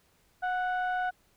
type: tone pair together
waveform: sine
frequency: 731.5 / 1480 Hz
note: F#5 / F#6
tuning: -20 / 0 cents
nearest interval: octave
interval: 1220 cents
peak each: -27 / -31 dBFS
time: 0.42-1.11 s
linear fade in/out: 20 ms
effects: tanh soft clip ceiling -24 dBFS + pink hiss -67 dBFS RMS until 1.36 s